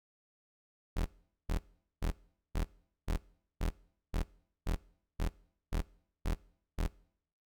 35% pulse tone bursts, 41.2 Hz, E1, in tune, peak -28 dBFS, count 12, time 0.96-6.878 s, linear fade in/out 10 ms, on 99 ms, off 430 ms, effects noise-tail reverb RT60 0.7 s tail -23 dB re dry

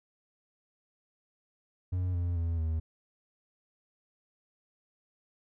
triangle tone with pitch steps, 90.9 / 87.2 / 83.65 / 80.24 Hz, F#2 / F2 / E2 / E2, -30 / -2 / +26 / -46 cents, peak -26 dBFS, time 1.92-2.8 s, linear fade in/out 10 ms, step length 220 ms, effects none

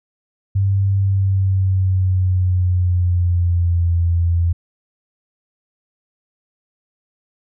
sine tone with pitch glide, 98 to 85.31 Hz, G2 to F2, 0 to -40 cents, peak -13 dBFS, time 0.55-4.53 s, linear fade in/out 10 ms, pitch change -240 cents, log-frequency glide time 0.98-3.92 s, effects none

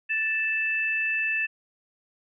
sine tone pair together, 1760.7 / 2638 Hz, A6 / E7, +1 / +1 cents, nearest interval perfect fifth, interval 700 cents, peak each -28 / -25 dBFS, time 0.09-1.47 s, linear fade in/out 20 ms, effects none

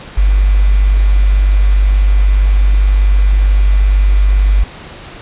sine tone with quantisation, 49 Hz, G1, in tune, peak -6 dBFS, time 0.17-4.64 s, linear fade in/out 10 ms, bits 5, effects pink hiss -32 dBFS RMS until 5.21 s + resampled to 8000 Hz

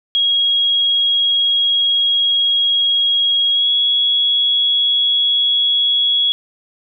sine tone with pitch glide, 3294 to 3346 Hz, G#7 to G#7, -15 to +12 cents, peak -12 dBFS, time 0.15-6.32 s, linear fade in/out 0 ms, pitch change +27 cents, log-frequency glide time 3.51-3.69 s, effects none

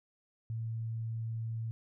sine tone, 113.2 Hz, A2, 50 cents sharp, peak -34 dBFS, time 0.5-1.71 s, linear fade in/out 0 ms, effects none

